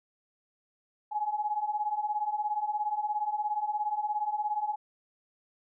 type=beating tone pair; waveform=sine; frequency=830 / 847 Hz; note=G#5 / G#5; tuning=-1 / +34 cents; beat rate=17 Hz; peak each=-33 / -30 dBFS; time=1.11-4.76 s; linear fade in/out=20 ms; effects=none